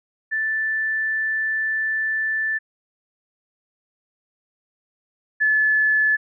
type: tone pair in turn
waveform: sine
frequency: 1760 / 1727.8 Hz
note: A6 / A6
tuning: 0 / -32 cents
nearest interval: unison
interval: 32 cents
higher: first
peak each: -20 / -15 dBFS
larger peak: second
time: 0.31-2.59 / 5.4-6.17 s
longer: first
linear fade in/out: 20 ms
effects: none